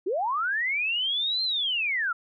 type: linear two-way sweep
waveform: sine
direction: up then down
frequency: 329.6 to 4186 to 1308 Hz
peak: -24 dBFS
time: 0.06-2.13 s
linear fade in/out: 10 ms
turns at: 1.43 s
effects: none